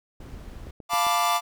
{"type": "noise", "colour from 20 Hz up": "brown", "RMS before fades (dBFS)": -40, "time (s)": [0.2, 0.71], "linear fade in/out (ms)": 5}
{"type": "click train", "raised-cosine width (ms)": 2, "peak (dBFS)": -28, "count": 4, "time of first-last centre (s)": [0.67, 1.067], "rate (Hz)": 7.55}
{"type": "chord", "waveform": "45% pulse", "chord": "B half-diminished seventh", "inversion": "second", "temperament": "equal", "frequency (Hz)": [698.5, 880, 987.8, 1174.7], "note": ["F5", "A5", "B5", "D6"], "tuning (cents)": [0, 0, 0, 0], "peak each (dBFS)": [-26, -28, -29, -24], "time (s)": [0.89, 1.41], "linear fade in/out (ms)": 50}
{"effects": []}